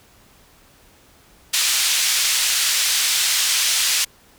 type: band-pass noise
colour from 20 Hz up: pink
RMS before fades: -19 dBFS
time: 1.53-4.05 s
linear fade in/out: 10 ms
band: 3000 to 9700 Hz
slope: 12 dB/octave
effects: pink hiss -52 dBFS RMS until 4.38 s